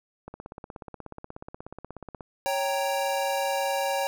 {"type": "click train", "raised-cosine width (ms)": 1, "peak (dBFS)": -25, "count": 33, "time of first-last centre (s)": [0.28, 2.208], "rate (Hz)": 16.6}
{"type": "chord", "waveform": "square", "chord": "G diminished", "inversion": "second", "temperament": "equal", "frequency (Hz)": [554.4, 784, 932.3], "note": ["Db5", "G5", "Bb5"], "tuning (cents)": [0, 0, 0], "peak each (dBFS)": [-29, -30, -33], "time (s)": [2.46, 4.07], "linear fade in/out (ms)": 0}
{"effects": []}